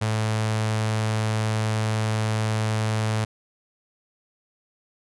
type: tone with notch filter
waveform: sawtooth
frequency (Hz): 109.5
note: A2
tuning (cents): -8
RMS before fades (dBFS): -24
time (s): 0.01-3.25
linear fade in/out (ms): 10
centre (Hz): 290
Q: 1.4
effects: resampled to 24000 Hz